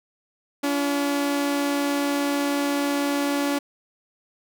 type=tone pair together; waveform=sawtooth; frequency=284.5 / 344.6 Hz; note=C#4 / F4; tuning=+45 / -23 cents; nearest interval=minor third; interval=332 cents; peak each=-18 / -28 dBFS; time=0.63-3.59 s; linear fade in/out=10 ms; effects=none